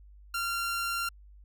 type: tone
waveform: sawtooth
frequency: 1381 Hz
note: F6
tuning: 20 cents flat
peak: -26 dBFS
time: 0.34-1.09 s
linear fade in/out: 5 ms
effects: added 50 Hz sine -50 dBFS peak until 1.44 s